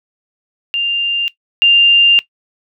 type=tone pair in turn; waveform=sine; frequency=2794 / 2794 Hz; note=F7 / F7; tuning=0 / 0 cents; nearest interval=unison; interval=0 cents; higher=neither; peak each=-13 / -5 dBFS; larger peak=second; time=0.74-1.28 / 1.62-2.19 s; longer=second; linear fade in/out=0 ms; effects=noise-tail reverb RT60 0.1 s tail -18 dB re dry